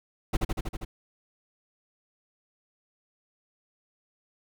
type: noise with echo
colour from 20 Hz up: brown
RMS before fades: -22 dBFS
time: 0.33-0.37 s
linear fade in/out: 10 ms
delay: 80 ms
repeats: 6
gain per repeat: -2 dB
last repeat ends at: 0.85 s
effects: none